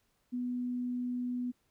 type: tone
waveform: sine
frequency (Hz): 246.9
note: B3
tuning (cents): 0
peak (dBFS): -32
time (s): 0.32-1.52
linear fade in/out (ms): 20
effects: pink hiss -75 dBFS RMS until 1.7 s